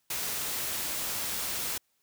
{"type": "noise", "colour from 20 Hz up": "white", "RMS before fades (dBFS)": -33, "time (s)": [0.1, 1.78], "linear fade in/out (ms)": 5, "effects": ["white hiss -74 dBFS RMS until 2.02 s"]}